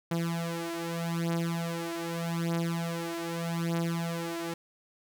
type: beating tone pair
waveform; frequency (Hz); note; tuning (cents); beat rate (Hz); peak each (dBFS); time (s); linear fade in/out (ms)
sawtooth; 167.5 / 168.32; E3 / E3; +28 / +36; 0.82; -29; 0.11-4.54; 5
effects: none